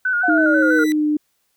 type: tone with vibrato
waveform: sine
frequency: 1468 Hz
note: F#6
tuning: 14 cents flat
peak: -16 dBFS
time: 0.05-0.84 s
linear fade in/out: 5 ms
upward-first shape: square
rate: 6.1 Hz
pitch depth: 47 cents each way
type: tone with exponential growth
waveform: sawtooth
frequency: 1975.5 Hz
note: B6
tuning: in tune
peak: -22 dBFS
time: 0.23-0.92 s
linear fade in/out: 0 ms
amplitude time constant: 150 ms
type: exponential sweep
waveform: sine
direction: down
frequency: 740 to 447.3 Hz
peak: -19 dBFS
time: 0.23-0.86 s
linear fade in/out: 10 ms
type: tone with pitch glide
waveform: sine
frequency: 313 to 300.4 Hz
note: D#4 to D4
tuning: +10 to +39 cents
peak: -15 dBFS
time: 0.28-1.17 s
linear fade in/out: 5 ms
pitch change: -71 cents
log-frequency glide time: 0.74-1.06 s
effects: white hiss -67 dBFS RMS until 1.56 s